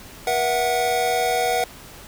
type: chord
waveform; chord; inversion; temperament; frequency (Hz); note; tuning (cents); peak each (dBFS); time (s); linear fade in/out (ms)
square; B suspended fourth; none; equal with one note detuned; 481.2 / 659.3 / 740; B4 / E5 / F#5; -45 / 0 / 0; -25 / -27 / -22; 0.27-1.64; 2
effects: pink hiss -42 dBFS RMS until 2.07 s